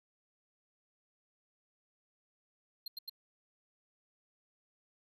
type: tone bursts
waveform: square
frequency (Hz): 4203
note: C8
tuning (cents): +7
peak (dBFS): -40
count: 3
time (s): 2.86-3.096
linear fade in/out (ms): 5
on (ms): 20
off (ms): 88
effects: none